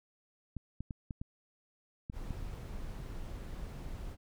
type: clicks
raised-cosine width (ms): 5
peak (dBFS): -27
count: 7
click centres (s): 0.567 / 0.806 / 0.908 / 1.108 / 1.215 / 2.099 / 2.307
type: noise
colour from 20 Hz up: brown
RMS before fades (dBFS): -42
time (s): 2.12-4.17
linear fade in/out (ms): 50
effects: none